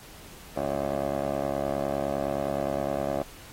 15% pulse tone with band-pass filter, 69.7 Hz, C#2, 10 cents sharp, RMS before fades -29 dBFS, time 0.56-3.23 s, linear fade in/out 10 ms, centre 550 Hz, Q 3.9, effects pink hiss -48 dBFS RMS until 3.52 s + AAC 48 kbps

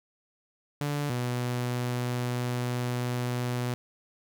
sawtooth tone pair in turn, 145.4 / 123.08 Hz, D3 / B2, -17 / -5 cents, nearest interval minor third, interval 288 cents, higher first, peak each -24 dBFS, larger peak neither, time 0.81-1.1 / 1.1-3.74 s, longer second, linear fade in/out 0 ms, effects none

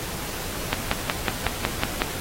click train, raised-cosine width 0.3 ms, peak -4 dBFS, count 8, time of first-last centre 0.73-2.019 s, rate 5.43 Hz, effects pink hiss -32 dBFS RMS until 2.2 s + AAC 48 kbps

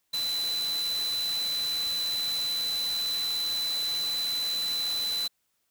sine tone in noise, 4009 Hz, B7, 25 cents sharp, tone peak -27 dBFS, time 0.13-5.28 s, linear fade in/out 10 ms, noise white, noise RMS -38 dBFS, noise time 0.13-5.28 s, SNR +8 dB, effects white hiss -75 dBFS RMS until 5.7 s

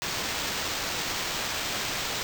white noise with sample-and-hold, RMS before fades -31 dBFS, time 0.02-2.23 s, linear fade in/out 0 ms, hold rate 11025 Hz, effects none

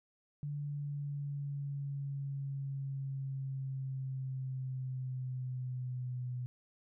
sine exponential sweep, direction down, 145.8 to 124.4 Hz, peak -36 dBFS, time 0.43-6.46 s, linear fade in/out 0 ms, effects none

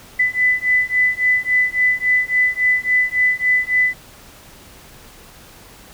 sine beating tone pair, 1998 / 2001.6 Hz, B6 / B6, +20 / +23 cents, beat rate 3.6 Hz, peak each -17 dBFS, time 0.19-3.94 s, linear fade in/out 10 ms, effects pink hiss -43 dBFS RMS until 5.93 s

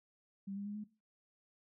sine tone with pitch steps, 196.3 / 201.1 / 206.1 / 211.1 Hz, G3 / G3 / G#3 / G#3, +3 / +44 / -13 / +29 cents, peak -40 dBFS, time 0.47-0.842 s, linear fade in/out 10 ms, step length 93 ms, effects noise-tail reverb RT60 0.3 s tail -18 dB re dry

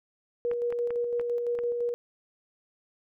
sine tone with tremolo, 478.7 Hz, A#4, 46 cents sharp, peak -25 dBFS, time 0.45-1.94 s, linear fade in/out 0 ms, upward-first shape square, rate 5.9 Hz, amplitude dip 30%
clicks, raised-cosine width 0.5 ms, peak -25 dBFS, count 5, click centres 0.514 / 0.725 / 0.906 / 1.197 / 1.589 s
effects none

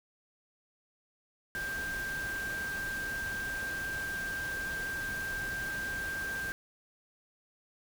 sine tone in noise, 1581 Hz, G6, 14 cents sharp, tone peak -34 dBFS, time 1.55-6.52 s, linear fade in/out 0 ms, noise pink, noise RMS -43 dBFS, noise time 1.55-6.52 s, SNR +6 dB, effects none

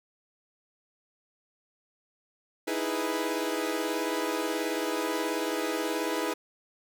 sawtooth chord, E major seventh, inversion third, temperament equal, 311.1 / 329.6 / 415.3 / 493.9 Hz, D#4 / E4 / G#4 / B4, 0 / 0 / 0 / 0 cents, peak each -30 dBFS, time 2.67-6.34 s, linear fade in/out 10 ms, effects none

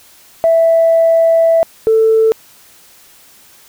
sine tone pair in turn, 659.3 / 443.8 Hz, E5 / A4, 0 / +15 cents, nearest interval perfect fifth, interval 685 cents, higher first, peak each -6 dBFS, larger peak neither, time 0.44-1.63 / 1.87-2.32 s, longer first, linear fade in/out 0 ms, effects tanh soft clip ceiling -2 dBFS + white hiss -44 dBFS RMS until 3.68 s

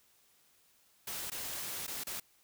white noise with dropouts, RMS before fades -40 dBFS, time 1.07-2.2 s, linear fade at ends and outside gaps 5 ms, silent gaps 1.301-1.317 / 1.867-1.877 / 2.037-2.068 s, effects white hiss -68 dBFS RMS until 2.43 s

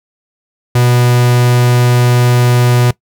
45% pulse tone, 122.7 Hz, B2, 11 cents flat, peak -7 dBFS, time 0.75-2.91 s, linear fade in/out 5 ms, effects noise-tail reverb RT60 0.1 s tail -20 dB re dry

